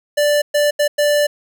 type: tone bursts at uneven times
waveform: square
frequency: 587.3 Hz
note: D5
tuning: in tune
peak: -13 dBFS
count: 4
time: 0.17-0.42 / 0.54-0.71 / 0.79-0.88 / 0.98-1.27 s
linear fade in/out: 10 ms
effects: none